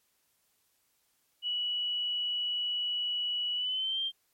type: tone with pitch glide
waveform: sine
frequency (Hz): 2939 to 3168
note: F#7 to G7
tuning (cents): -12 to +18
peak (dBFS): -29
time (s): 1.42-4.12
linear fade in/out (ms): 50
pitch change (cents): +130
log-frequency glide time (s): 3.55-4
effects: white hiss -73 dBFS RMS until 4.33 s + MP3 64 kbps